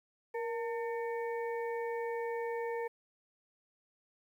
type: harmonic tone with a mistuned harmonic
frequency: 450 Hz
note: A4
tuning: 39 cents sharp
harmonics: 1 / 2 / 4 / 5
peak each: -35 / -41 / -47 / -49 dBFS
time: 0.34-2.88 s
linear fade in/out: 10 ms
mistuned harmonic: 1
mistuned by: +69 cents
effects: 11-bit